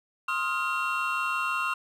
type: tone cluster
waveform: triangle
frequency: 1055 / 1258 / 1404 / 2732 Hz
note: C6 / D#6 / F6 / F7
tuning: +14 / +19 / +9 / -39 cents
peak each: -30 dBFS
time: 0.28-1.74 s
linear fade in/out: 5 ms
effects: none